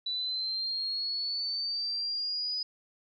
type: linear sweep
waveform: sine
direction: up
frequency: 3951 to 4978 Hz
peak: -30 dBFS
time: 0.06-2.63 s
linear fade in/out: 5 ms
effects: none